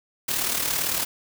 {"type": "noise with amplitude modulation", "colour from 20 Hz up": "white", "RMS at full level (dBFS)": -23, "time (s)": [0.28, 1.05], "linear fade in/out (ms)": 10, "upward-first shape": "sine", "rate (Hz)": 37.8, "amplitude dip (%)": 55, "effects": []}